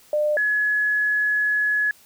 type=tone pair in turn; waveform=sine; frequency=600 / 1694.1 Hz; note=D5 / G#6; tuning=+37 / +34 cents; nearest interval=octave + tritone; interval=1797 cents; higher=second; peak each=-18 dBFS; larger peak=neither; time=0.13-0.37 / 0.37-1.91 s; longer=second; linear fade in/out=2 ms; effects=white hiss -53 dBFS RMS until 2.05 s